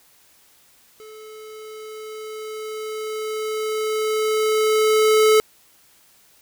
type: tone with level ramp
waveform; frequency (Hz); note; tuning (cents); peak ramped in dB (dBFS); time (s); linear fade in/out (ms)
square; 433.1; A4; -27; -40 to -12; 1-5.4; 0
effects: white hiss -55 dBFS RMS until 6.41 s